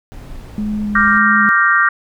brown noise, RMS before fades -31 dBFS, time 0.12-1.18 s, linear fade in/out 0 ms
sine tone with vibrato, 209.4 Hz, G#3, 15 cents sharp, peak -17 dBFS, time 0.58-1.49 s, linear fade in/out 0 ms, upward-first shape square, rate 1.8 Hz, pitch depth 12 cents each way
sine chord, G minor seventh, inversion second, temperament equal, 1174.7 / 1396.9 / 1568 / 1864.7 Hz, D6 / F6 / G6 / Bb6, 0 / 0 / 0 / 0 cents, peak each -15 / -15 / -15 / -15 dBFS, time 0.95-1.89 s, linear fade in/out 5 ms
effects none

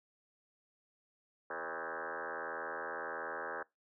sine tone with frequency modulation, 1046.5 Hz, C6, in tune, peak -38 dBFS, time 1.5-3.63 s, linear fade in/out 5 ms, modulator 81.5 Hz, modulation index 7.9, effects noise-tail reverb RT60 0.2 s tail -23 dB re dry

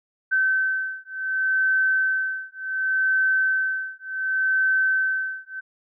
sine beating tone pair, 1537 / 1537.68 Hz, G6 / G6, -35 / -34 cents, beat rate 0.68 Hz, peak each -23 dBFS, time 0.31-5.61 s, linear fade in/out 20 ms, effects none

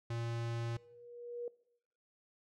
square tone, 116.7 Hz, A#2, 2 cents sharp, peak -37 dBFS, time 0.1-0.77 s, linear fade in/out 5 ms
sine tone with exponential growth, 479.2 Hz, A#4, 48 cents sharp, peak -37 dBFS, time 0.33-1.48 s, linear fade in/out 2 ms, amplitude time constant 250 ms
effects noise-tail reverb RT60 0.7 s tail -21 dB re dry + low-pass 6000 Hz 12 dB/octave

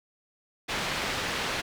white low-pass noise, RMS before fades -31 dBFS, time 0.68-1.62 s, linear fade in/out 20 ms, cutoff 3100 Hz, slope 12 dB/octave, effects none

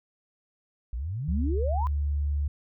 sine exponential sweep, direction up, 53 to 1054 Hz, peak -29 dBFS, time 0.93-1.87 s, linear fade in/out 0 ms
sine tone, 72.4 Hz, D2, 24 cents flat, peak -24 dBFS, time 1.28-2.48 s, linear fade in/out 5 ms
effects none

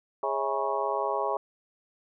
harmonic tone with a mistuned harmonic, 137.7 Hz, C#3, 11 cents flat, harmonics 3 / 4 / 5 / 6 / 7 / 8, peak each -33 / -33 / -33 / -33 / -33 / -33 dBFS, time 0.23-1.37 s, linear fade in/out 2 ms, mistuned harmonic 5, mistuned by -94 cents, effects none

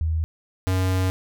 sine / square tone pair in turn, 80 / 93.18 Hz, D#2 / F#2, +49 / +13 cents, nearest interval minor third, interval 264 cents, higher second, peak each -20 dBFS, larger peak neither, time 0.01-0.24 / 0.67-1.1 s, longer second, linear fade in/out 0 ms, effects none

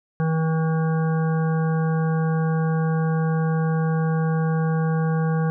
harmonic tone, 160.5 Hz, E3, 46 cents flat, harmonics 1 / 3 / 5 / 7 / 9 / 10, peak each -19 / -29 / -33 / -36 / -38 / -39 dBFS, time 0.2-5.5 s, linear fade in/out 0 ms, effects none

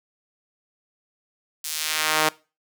sawtooth tone with high-pass filter sweep, 155.56 Hz, D#3, in tune, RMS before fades -24 dBFS, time 1.64-2.29 s, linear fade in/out 5 ms, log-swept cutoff 6700 to 600 Hz, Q 0.7, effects noise-tail reverb RT60 0.3 s tail -21 dB re dry

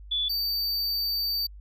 sine / square tone pair in turn, 3453 / 4609 Hz, A7 / D8, -33 / -33 cents, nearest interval perfect fourth, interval 500 cents, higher second, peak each -24 / -26 dBFS, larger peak first, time 0.11-0.29 / 0.29-1.47 s, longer second, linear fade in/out 10 ms, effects added 50 Hz sine -42 dBFS peak until 1.6 s

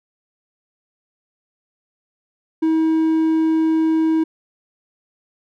triangle tone, 320 Hz, D#4, 49 cents sharp, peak -12 dBFS, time 2.62-4.24 s, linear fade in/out 10 ms, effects none

